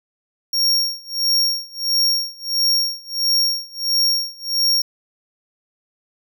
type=tone with tremolo; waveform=45% pulse; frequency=5560 Hz; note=F8; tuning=9 cents flat; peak=-14 dBFS; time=0.53-4.82 s; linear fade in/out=5 ms; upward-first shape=sine; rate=1.5 Hz; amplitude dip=95%; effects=none